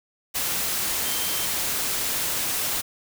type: tone in noise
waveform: sine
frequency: 3136 Hz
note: G7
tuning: in tune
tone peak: -35 dBFS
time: 1.04-1.47 s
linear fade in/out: 20 ms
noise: white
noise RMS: -26 dBFS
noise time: 0.34-2.82 s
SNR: -12 dB
effects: none